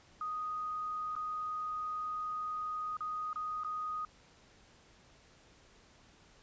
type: tone with dropouts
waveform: sine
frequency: 1244.5 Hz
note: D#6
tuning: in tune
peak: -35 dBFS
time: 0.21-4.05 s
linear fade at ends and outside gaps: 2 ms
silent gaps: 1.153-1.163 / 2.969-3.006 / 3.331-3.358 / 3.636-3.646 s
effects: pink hiss -62 dBFS RMS until 6.42 s + resampled to 16000 Hz